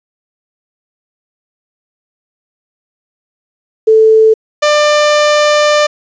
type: tone pair in turn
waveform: sine / sawtooth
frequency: 440 / 596.2 Hz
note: A4 / D5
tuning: 0 / +26 cents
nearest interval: perfect fourth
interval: 526 cents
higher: second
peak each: -3 dBFS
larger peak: neither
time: 3.87-4.34 / 4.62-5.87 s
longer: second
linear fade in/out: 10 ms
effects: resampled to 16000 Hz + 7-bit